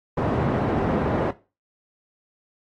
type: band-pass noise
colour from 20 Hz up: pink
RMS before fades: -23 dBFS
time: 0.17-1.31 s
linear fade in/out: 5 ms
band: 110 to 820 Hz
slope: 12 dB/octave
effects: noise-tail reverb RT60 0.3 s tail -17 dB re dry + AAC 32 kbps